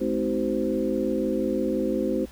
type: tone cluster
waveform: sine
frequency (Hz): 213.2 / 259 / 317.2 / 377.4 / 518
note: G#3 / C4 / D#4 / F#4 / C5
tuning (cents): +46 / -17 / +33 / +34 / -17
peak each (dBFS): -29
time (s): 0-2.26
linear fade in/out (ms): 20
effects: added 60 Hz sine -44 dBFS peak until 2.31 s + pink hiss -51 dBFS RMS until 2.31 s